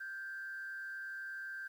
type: tone with frequency modulation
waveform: sine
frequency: 1568 Hz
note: G6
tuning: in tune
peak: -40 dBFS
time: 0-1.68 s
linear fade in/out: 10 ms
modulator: 137 Hz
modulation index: 0.42
effects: tanh soft clip ceiling -37 dBFS + 11-bit